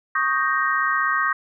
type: chord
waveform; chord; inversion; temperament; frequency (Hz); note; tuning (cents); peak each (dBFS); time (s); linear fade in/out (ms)
sine; Eb dominant seventh; third; equal; 1108.7 / 1244.5 / 1568 / 1864.7; Db6 / Eb6 / G6 / Bb6; 0 / 0 / 0 / 0; -24; 0.15-1.33; 5
effects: none